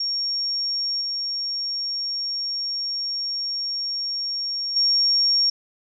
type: tone with level steps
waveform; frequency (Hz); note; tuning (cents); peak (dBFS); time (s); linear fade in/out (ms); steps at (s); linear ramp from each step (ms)
sine; 5540; F8; -15; -22 / -24 / -16; 0-5.5; 5; 1.01 / 4.76; 5
effects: none